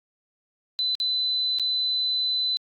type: tone with dropouts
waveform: sine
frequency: 4015 Hz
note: B7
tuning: 28 cents sharp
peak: -22 dBFS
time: 0.79-2.57 s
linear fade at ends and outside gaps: 0 ms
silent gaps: 0.951-1.001 / 1.586-1.597 s
effects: AAC 64 kbps